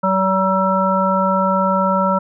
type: harmonic tone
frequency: 190.3 Hz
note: F#3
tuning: 49 cents sharp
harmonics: 1 / 3 / 5 / 7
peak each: -19 / -19 / -19 / -19 dBFS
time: 0.03-2.19 s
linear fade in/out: 10 ms
effects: none